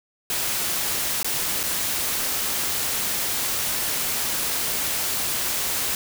white noise with dropouts, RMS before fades -25 dBFS, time 0.3-5.95 s, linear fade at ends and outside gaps 1 ms, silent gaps 1.23-1.245 / 1.631-1.636 s, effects none

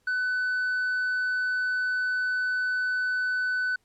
sine tone with tanh clipping, 1500 Hz, F#6, 23 cents sharp, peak -25 dBFS, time 0.07-3.76 s, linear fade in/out 5 ms, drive 2 dB, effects pink hiss -70 dBFS RMS until 3.84 s + low-pass 12000 Hz 12 dB/octave

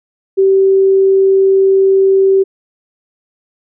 sine tone, 386.4 Hz, G4, 25 cents flat, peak -6 dBFS, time 0.37-2.44 s, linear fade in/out 20 ms, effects none

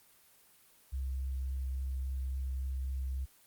sine tone with vibrato, 65.9 Hz, C2, 13 cents sharp, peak -33 dBFS, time 0.92-3.26 s, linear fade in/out 20 ms, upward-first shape triangle, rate 3.6 Hz, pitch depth 12 cents each way, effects white hiss -63 dBFS RMS until 3.46 s + Opus 24 kbps

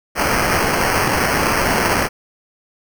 blue noise with sample-and-hold, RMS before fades -17 dBFS, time 0.15-2.09 s, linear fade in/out 50 ms, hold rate 3675 Hz, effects none

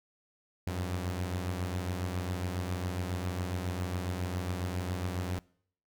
sawtooth beating tone pair, 89.3 / 96.6 Hz, F2 / G2, +39 / -25 cents, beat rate 7.3 Hz, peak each -29 / -35 dBFS, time 0.67-5.39 s, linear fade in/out 0 ms, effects noise-tail reverb RT60 0.6 s tail -23 dB re dry

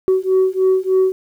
sine beating tone pair, 374.8 / 378.1 Hz, F#4 / F#4, +22 / +38 cents, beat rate 3.3 Hz, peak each -14 dBFS, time 0.08-1.12 s, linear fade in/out 0 ms, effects tanh soft clip ceiling -8 dBFS + 8-bit

